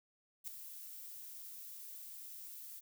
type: noise with ADSR envelope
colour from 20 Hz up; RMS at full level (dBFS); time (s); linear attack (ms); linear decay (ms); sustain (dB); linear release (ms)
violet; -41; 0.44-2.81; 36; 5; -9; 27
effects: none